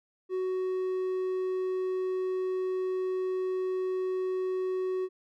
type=tone; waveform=triangle; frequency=372.1 Hz; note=F#4; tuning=10 cents sharp; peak=-26 dBFS; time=0.29-5.09 s; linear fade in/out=50 ms; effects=none